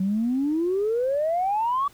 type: exponential sweep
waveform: sine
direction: up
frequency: 184.2 to 1156 Hz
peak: -20 dBFS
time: 0-1.88 s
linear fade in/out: 5 ms
effects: tanh soft clip ceiling -16 dBFS + pink hiss -54 dBFS RMS until 1.93 s